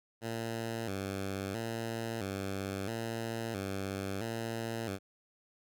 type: tone with vibrato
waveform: 10% pulse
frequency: 105.5 Hz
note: G#2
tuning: 28 cents sharp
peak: -27 dBFS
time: 0.21-4.99 s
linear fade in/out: 50 ms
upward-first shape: square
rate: 0.75 Hz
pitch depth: 140 cents each way
effects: none